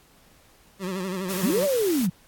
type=tone with vibrato; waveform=25% pulse; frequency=187 Hz; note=F#3; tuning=19 cents sharp; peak=-24 dBFS; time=0.79-1.68 s; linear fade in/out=50 ms; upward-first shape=sine; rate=12 Hz; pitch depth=86 cents each way
type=noise; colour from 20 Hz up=white; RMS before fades=-34 dBFS; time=1.28-2.07 s; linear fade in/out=20 ms
type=linear two-way sweep; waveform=sine; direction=up then down; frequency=160 to 601 to 160 Hz; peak=-20 dBFS; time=1.43-2.1 s; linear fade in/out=10 ms; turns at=1.64 s
effects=pink hiss -57 dBFS RMS until 2.27 s + AAC 64 kbps